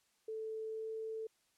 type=tone with pitch glide; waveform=sine; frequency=440 to 442.5 Hz; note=A4 to A4; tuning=0 to +10 cents; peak=-39 dBFS; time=0.28-1.27 s; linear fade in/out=5 ms; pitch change=+10 cents; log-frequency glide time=0.68-0.89 s; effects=white hiss -75 dBFS RMS until 1.57 s + low-pass 10000 Hz 12 dB/octave